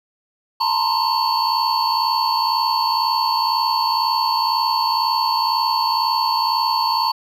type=tone cluster; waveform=triangle; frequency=888 / 950 / 1050 / 4459 Hz; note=A5 / A#5 / C6 / C#8; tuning=+16 / +33 / +6 / +9 cents; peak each=-20 / -20 / -20 / -21 dBFS; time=0.6-7.12 s; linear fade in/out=10 ms; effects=none